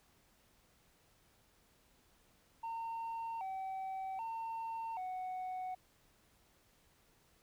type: tone with pitch steps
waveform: sine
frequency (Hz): 913 / 765 / 907 / 741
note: A#5 / G5 / A#5 / F#5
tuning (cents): -36 / -42 / -48 / +2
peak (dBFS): -36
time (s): 2.63-5.75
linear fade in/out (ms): 10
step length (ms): 780
effects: tanh soft clip ceiling -38 dBFS + pink hiss -70 dBFS RMS until 7.42 s